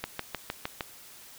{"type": "click train", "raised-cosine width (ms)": 0.3, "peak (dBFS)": -15, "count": 6, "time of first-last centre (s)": [0.04, 0.808], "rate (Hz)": 6.51, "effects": ["white hiss -50 dBFS RMS until 1.38 s"]}